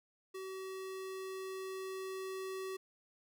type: tone with level ramp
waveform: square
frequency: 380 Hz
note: F#4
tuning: 46 cents sharp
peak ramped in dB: -43 to -40 dBFS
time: 0.34-2.77 s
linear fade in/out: 10 ms
effects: none